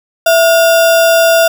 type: tone with sample-and-hold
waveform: sine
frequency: 663 Hz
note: E5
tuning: 10 cents sharp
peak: -5 dBFS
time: 0.26-1.48 s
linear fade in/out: 5 ms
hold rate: 2100 Hz
effects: none